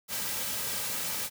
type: noise with comb filter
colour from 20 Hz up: white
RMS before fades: -33 dBFS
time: 0.08-1.3 s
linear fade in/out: 50 ms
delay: 2.8 ms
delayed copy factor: -0.5
effects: none